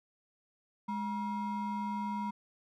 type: ring-modulated tone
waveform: triangle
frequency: 584 Hz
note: D5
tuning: 10 cents flat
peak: -28 dBFS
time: 0.88-2.31 s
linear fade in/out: 10 ms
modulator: 376 Hz
effects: none